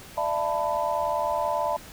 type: tone cluster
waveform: sine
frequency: 595 / 673 / 886 / 996 Hz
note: D5 / E5 / A5 / B5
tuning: +22 / +36 / +12 / +14 cents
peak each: -29 dBFS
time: 0.17-1.77 s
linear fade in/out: 10 ms
effects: pink hiss -45 dBFS RMS until 1.92 s